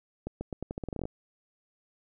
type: accelerating click train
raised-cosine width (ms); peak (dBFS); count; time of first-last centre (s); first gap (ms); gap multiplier
2; -21; 14; 0.27-1.054; 140; 0.84
effects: none